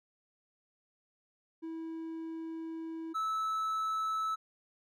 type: tone pair in turn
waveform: triangle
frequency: 325.4 / 1305.7 Hz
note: E4 / E6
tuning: -22 / -17 cents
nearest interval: 2 octaves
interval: 2405 cents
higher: second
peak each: -36 / -29 dBFS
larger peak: second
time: 1.62-3.14 / 3.14-4.36 s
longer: first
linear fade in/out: 20 ms
effects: none